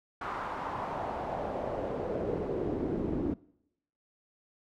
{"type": "noise with band-pass filter sweep", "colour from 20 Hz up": "brown", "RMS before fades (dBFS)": -34, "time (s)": [0.21, 3.34], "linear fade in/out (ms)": 5, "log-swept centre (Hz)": [1200, 290], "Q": 2.4, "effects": ["noise-tail reverb RT60 0.8 s tail -23 dB re dry"]}